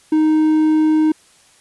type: tone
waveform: triangle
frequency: 311.1 Hz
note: D#4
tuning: in tune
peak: -9 dBFS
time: 0.12-1.12 s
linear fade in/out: 5 ms
effects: white hiss -51 dBFS RMS until 1.6 s + resampled to 24000 Hz